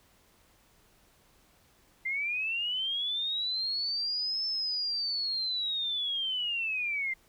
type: linear two-way sweep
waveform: sine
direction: up then down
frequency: 2070 to 5290 to 2070 Hz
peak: -29 dBFS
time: 2.05-7.14 s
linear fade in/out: 10 ms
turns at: 4.46 s
effects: pink hiss -64 dBFS RMS until 7.28 s